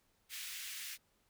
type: high-pass noise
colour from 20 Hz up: pink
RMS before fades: -45 dBFS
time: 0.29-0.98 s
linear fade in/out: 50 ms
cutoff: 1900 Hz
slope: 24 dB/octave
effects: pink hiss -75 dBFS RMS until 1.29 s

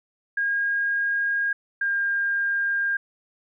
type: tone pair in turn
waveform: sine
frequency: 1627 / 1606.5 Hz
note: G#6 / G6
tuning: -36 / +42 cents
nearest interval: unison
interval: 22 cents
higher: first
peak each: -21 dBFS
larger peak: neither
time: 0.37-1.53 / 1.81-2.97 s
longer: neither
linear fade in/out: 5 ms
effects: none

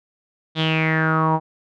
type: tone with low-pass filter sweep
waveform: sawtooth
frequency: 159.1 Hz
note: D#3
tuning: 39 cents sharp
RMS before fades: -19 dBFS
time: 0.55-1.4 s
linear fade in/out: 50 ms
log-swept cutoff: 3600 to 860 Hz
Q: 7.5
effects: none

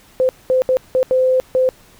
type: tone bursts at uneven times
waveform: sine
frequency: 515 Hz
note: C5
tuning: 28 cents flat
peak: -11 dBFS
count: 6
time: 0.2-0.29 / 0.5-0.62 / 0.69-0.77 / 0.95-1.03 / 1.11-1.4 / 1.55-1.69 s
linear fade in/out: 0 ms
effects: pink hiss -48 dBFS RMS until 1.99 s

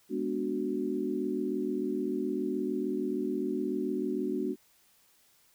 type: chord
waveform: sine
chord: G# half-diminished seventh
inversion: none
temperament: equal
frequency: 207.7 / 246.9 / 293.7 / 370 Hz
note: G#3 / B3 / D4 / F#4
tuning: 0 / 0 / 0 / 0 cents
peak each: -37 / -35 / -34 / -33 dBFS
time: 0.09-4.56 s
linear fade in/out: 50 ms
effects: white hiss -65 dBFS RMS until 5.54 s

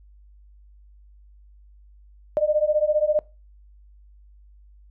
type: beating tone pair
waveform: sine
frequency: 598 / 613 Hz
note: D5 / D#5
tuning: +31 / -26 cents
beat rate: 15 Hz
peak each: -21 dBFS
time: 2.37-3.19 s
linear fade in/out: 0 ms
effects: noise-tail reverb RT60 0.3 s tail -22 dB re dry + added 50 Hz sine -48 dBFS peak until 4.9 s

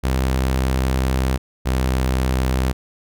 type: tone pair in turn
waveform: sawtooth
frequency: 65.1 / 64.46 Hz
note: C2 / C2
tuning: -8 / -25 cents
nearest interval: unison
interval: 17 cents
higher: first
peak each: -13 dBFS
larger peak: neither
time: 0.03-1.38 / 1.65-2.73 s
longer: first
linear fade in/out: 20 ms
effects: none

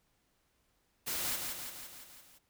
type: noise with echo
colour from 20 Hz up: white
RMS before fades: -36 dBFS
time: 1.06-1.37 s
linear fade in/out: 20 ms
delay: 170 ms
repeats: 6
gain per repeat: -4 dB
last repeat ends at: 2.39 s
effects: pink hiss -75 dBFS RMS until 2.49 s

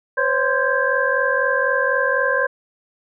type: tone cluster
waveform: sine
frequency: 507 / 551 / 1038 / 1581 / 1661 Hz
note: B4 / C#5 / C6 / G6 / G#6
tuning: +45 / -11 / -14 / +14 / 0 cents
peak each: -23 / -22 / -24 / -20 / -26 dBFS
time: 0.17-2.47 s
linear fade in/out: 10 ms
effects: none

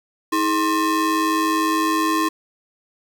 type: ring-modulated tone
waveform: square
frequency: 369.4 Hz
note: F#4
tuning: 3 cents flat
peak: -15 dBFS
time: 0.32-2.29 s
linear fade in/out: 10 ms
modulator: 689 Hz
effects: 7-bit

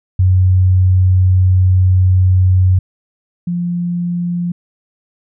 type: tone pair in turn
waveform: sine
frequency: 92.5 / 174.62 Hz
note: F#2 / F3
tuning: 0 / 0 cents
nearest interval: major seventh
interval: 1100 cents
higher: second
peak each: -7 / -15 dBFS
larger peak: first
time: 0.19-2.79 / 3.47-4.52 s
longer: first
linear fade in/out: 5 ms
effects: none

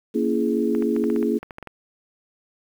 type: chord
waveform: sine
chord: A# half-diminished seventh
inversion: none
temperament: just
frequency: 233.1 / 279.7 / 335.6 / 419.5 Hz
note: A#3 / C#4 / E4 / G#4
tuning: 0 / +16 / +31 / +17 cents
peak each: -23 / -26 / -25 / -24 dBFS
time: 0.14-1.39 s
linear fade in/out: 20 ms
type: clicks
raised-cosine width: 0.5 ms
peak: -21 dBFS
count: 12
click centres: 0.75 / 0.824 / 0.964 / 1.04 / 1.101 / 1.162 / 1.228 / 1.43 / 1.508 / 1.584 / 1.627 / 1.673 s
effects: 8-bit

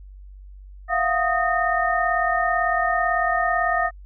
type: tone cluster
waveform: sine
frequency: 682 / 720 / 1247 / 1829 Hz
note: F5 / F#5 / D#6 / A#6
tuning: -41 / -47 / +3 / -33 cents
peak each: -24 dBFS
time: 0.88-3.91 s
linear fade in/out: 50 ms
effects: added 48 Hz sine -39 dBFS peak until 4.05 s

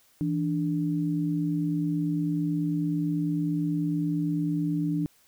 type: tone pair together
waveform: sine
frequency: 164.64 / 293.7 Hz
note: E3 / D4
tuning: -2 / 0 cents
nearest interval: minor seventh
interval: 1002 cents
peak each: -27 dBFS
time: 0.21-5.06 s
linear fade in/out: 0 ms
effects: white hiss -62 dBFS RMS until 5.27 s

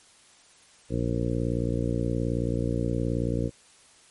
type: harmonic tone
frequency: 58.8 Hz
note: A#1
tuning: 16 cents sharp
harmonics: 1 / 2 / 3 / 4 / 5 / 6 / 7 / 8 / 9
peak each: -32 / -29 / -32 / -34 / -32 / -36 / -41 / -34 / -37 dBFS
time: 0.89-3.51 s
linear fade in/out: 50 ms
effects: white hiss -56 dBFS RMS until 4.1 s + MP3 48 kbps

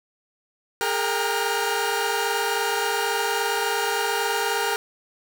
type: tone cluster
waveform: sawtooth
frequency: 408.3 / 457 / 793 / 933 / 1426 Hz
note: G#4 / A#4 / G5 / A#5 / F6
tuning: -29 / -34 / +20 / +1 / +36 cents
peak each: -25 dBFS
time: 0.81-4.76 s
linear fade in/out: 0 ms
effects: none

